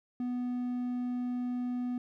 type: tone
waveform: triangle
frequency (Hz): 246.9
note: B3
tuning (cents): 0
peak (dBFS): -29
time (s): 0.2-1.98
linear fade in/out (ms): 2
effects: none